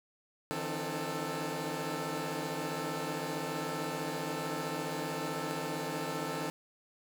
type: tone cluster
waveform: 15% pulse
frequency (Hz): 151.8 / 167.2 / 264.6 / 307.8 / 441.4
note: D#3 / E3 / C4 / D#4 / A4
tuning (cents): -42 / +25 / +20 / -19 / +5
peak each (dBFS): -35 / -35 / -34 / -38 / -33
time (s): 0.51-6.5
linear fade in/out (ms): 0
effects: none